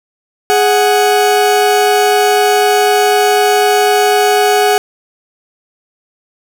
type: tone pair together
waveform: 40% pulse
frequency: 416 / 740 Hz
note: G#4 / F#5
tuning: +3 / 0 cents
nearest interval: minor seventh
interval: 997 cents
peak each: -10 dBFS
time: 0.5-4.78 s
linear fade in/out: 0 ms
effects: none